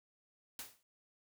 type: noise with exponential decay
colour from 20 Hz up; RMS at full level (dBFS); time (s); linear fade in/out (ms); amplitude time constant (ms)
white; -42; 0.59-0.83; 1; 51
effects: none